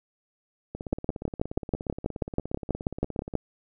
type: two click trains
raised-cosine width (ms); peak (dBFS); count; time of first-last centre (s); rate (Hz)
2; -11 / -21; 16 / 45; 0.93-3.353 / 0.75-3.338; 6.19 / 17
effects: none